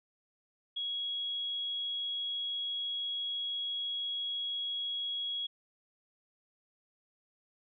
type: tone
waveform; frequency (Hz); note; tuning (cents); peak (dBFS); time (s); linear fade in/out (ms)
sine; 3322; G#7; 0; -33; 0.76-5.47; 10
effects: none